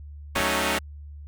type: chord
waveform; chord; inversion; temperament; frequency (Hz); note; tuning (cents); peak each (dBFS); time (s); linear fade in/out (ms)
5% pulse; D# half-diminished seventh; first; equal; 185 / 220 / 277.2 / 311.1; F#3 / A3 / C#4 / D#4; 0 / 0 / 0 / 0; -17; 0.35-0.79; 10
type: clicks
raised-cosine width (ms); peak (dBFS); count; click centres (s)
5; -23; 2; 0.364 / 0.403
effects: added 73 Hz sine -38 dBFS peak until 1.27 s